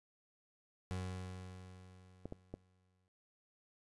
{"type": "tone with exponential decay", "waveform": "30% pulse", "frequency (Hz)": 92.2, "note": "F#2", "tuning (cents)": -6, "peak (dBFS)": -35, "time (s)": [0.91, 3.08], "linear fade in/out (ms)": 0, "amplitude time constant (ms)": 470}
{"type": "clicks", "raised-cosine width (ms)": 2, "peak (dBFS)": -30, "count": 3, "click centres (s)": [2.256, 2.324, 2.54]}
{"effects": ["noise-tail reverb RT60 0.3 s tail -26 dB re dry", "resampled to 24000 Hz"]}